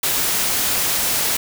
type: noise with amplitude modulation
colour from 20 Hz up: white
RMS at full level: -18 dBFS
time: 0.03-1.37 s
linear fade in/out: 5 ms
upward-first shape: sine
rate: 228 Hz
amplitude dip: 35%
effects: none